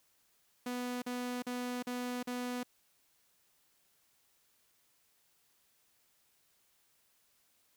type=tone bursts; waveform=sawtooth; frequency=246.9 Hz; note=B3; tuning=in tune; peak=-32 dBFS; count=5; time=0.66-2.632 s; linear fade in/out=5 ms; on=360 ms; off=43 ms; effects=white hiss -72 dBFS RMS until 7.76 s